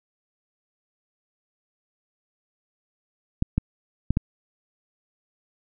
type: clicks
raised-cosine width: 5 ms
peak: -8 dBFS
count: 4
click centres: 3.424 / 3.58 / 4.106 / 4.171 s
effects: none